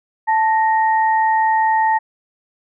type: tone pair together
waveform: sine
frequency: 880 / 1864.7 Hz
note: A5 / A#6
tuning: 0 / 0 cents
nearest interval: octave + minor second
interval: 1300 cents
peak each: -13 / -22 dBFS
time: 0.27-1.99 s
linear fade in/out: 20 ms
effects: none